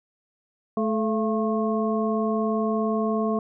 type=harmonic tone with a mistuned harmonic; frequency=217.2 Hz; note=A3; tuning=22 cents flat; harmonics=1 / 2 / 3 / 5; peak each=-24 / -27 / -29 / -31 dBFS; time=0.77-3.39 s; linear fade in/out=2 ms; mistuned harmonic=3; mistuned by=+66 cents; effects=none